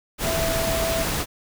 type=tone in noise; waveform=sine; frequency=659.3 Hz; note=E5; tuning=in tune; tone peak=-24 dBFS; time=0.23-1.06 s; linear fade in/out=50 ms; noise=pink; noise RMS=-25 dBFS; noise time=0.18-1.26 s; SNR=-2 dB; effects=none